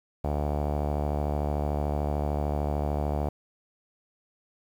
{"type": "tone with low-pass filter", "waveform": "sawtooth", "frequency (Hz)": 73.42, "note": "D2", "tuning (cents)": 0, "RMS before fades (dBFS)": -28, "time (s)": [0.24, 3.29], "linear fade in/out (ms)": 5, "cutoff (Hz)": 720, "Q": 3.2, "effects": ["9-bit"]}